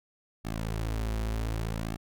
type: tone with flanger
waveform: sawtooth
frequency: 55 Hz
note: A1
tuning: in tune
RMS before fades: -32 dBFS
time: 0.44-1.97 s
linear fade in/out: 20 ms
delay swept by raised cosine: 2 to 6.8 ms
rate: 0.66 Hz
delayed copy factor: -0.95
effects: none